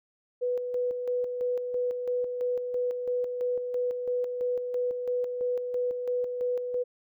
sine tone with tremolo, 493.9 Hz, B4, in tune, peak -25 dBFS, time 0.41-6.84 s, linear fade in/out 20 ms, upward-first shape square, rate 3 Hz, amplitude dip 45%, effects none

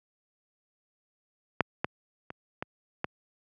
clicks, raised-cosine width 0.5 ms, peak -7 / -11 / -23 / -17 / -13 dBFS, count 5, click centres 1.607 / 1.845 / 2.304 / 2.625 / 3.044 s, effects high-pass 100 Hz 12 dB/octave

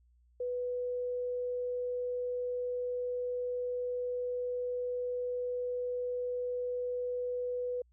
sine tone, 493.9 Hz, B4, in tune, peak -32 dBFS, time 0.4-7.82 s, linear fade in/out 5 ms, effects added 60 Hz sine -63 dBFS peak until 7.92 s

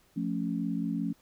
sine chord, F augmented, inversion none, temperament equal, 174.61 / 220 / 277.2 Hz, F3 / A3 / C#4, 0 / 0 / 0 cents, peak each -33 dBFS, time 0.16-1.13 s, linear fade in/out 10 ms, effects pink hiss -65 dBFS RMS until 1.21 s

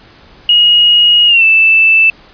sine tone with pitch glide, 2883 to 2644 Hz, F#7 to E7, -46 to +5 cents, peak -4 dBFS, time 0.49-2.1 s, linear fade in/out 2 ms, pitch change -149 cents, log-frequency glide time 1.27-1.44 s, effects pink hiss -41 dBFS RMS until 2.33 s + resampled to 11025 Hz

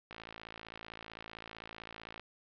click train, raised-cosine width 0.3 ms, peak -29 dBFS, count 117, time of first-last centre 0.11-2.196 s, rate 55.6 Hz, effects low-pass 5000 Hz 12 dB/octave

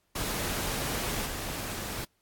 pink noise with level steps, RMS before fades -32 / -36 dBFS, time 0.15-2.05 s, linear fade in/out 10 ms, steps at 1.25 s, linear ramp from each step 20 ms, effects pink hiss -73 dBFS RMS until 2.21 s + AAC 64 kbps

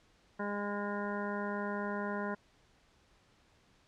harmonic tone, 204.2 Hz, G#3, 29 cents flat, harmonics 1 / 2 / 3 / 4 / 5 / 7 / 8 / 9, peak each -38 / -41 / -42 / -46 / -42 / -43 / -49 / -48 dBFS, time 0.39-2.35 s, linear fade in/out 10 ms, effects pink hiss -67 dBFS RMS until 3.87 s + low-pass 6000 Hz 12 dB/octave

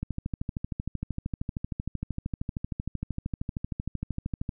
click train, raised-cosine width 5 ms, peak -18 dBFS, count 59, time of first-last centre 0.03-4.492 s, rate 13 Hz, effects none

